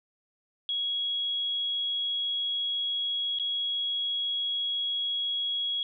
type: tone with dropouts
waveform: sine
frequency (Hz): 3322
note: G#7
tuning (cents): 0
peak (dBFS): -27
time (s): 0.69-5.83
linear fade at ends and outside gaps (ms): 1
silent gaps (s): 3.387-3.397
effects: none